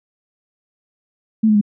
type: tone with pitch steps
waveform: sine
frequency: 220 / 213 / 206.2 Hz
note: A3 / G#3 / G#3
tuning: 0 / +44 / -12 cents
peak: -10 dBFS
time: 1.43-1.613 s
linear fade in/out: 10 ms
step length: 61 ms
effects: none